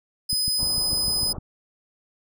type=tone; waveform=sawtooth; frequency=5020 Hz; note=D#8; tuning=15 cents sharp; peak=-19 dBFS; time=0.29-1.33 s; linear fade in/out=10 ms
type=click train; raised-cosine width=5 ms; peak=-20 dBFS; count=8; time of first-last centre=0.33-1.383 s; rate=6.65 Hz
type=low-pass noise; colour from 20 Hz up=pink; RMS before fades=-38 dBFS; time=0.58-1.39 s; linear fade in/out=20 ms; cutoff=1200 Hz; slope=48 dB/octave
effects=none